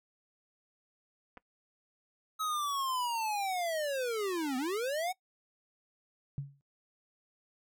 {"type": "clicks", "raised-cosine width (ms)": 0.5, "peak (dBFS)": -35, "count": 2, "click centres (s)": [1.372, 1.376]}
{"type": "linear two-way sweep", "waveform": "square", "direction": "down then up", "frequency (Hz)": [1286, 246.9, 758], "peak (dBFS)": -32, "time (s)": [2.39, 5.13], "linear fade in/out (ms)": 20, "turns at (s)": 4.57}
{"type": "tone with exponential decay", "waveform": "sine", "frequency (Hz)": 140, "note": "C#3", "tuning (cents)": 18, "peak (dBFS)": -30, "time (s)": [6.38, 6.61], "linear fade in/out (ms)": 0, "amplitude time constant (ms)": 48}
{"effects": ["noise-tail reverb RT60 0.1 s tail -21 dB re dry"]}